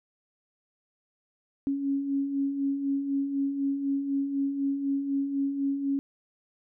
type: beating tone pair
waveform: sine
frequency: 273.8 / 277.8 Hz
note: C#4 / C#4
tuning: -21 / +4 cents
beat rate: 4 Hz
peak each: -35 / -26 dBFS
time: 1.67-5.99 s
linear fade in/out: 0 ms
effects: none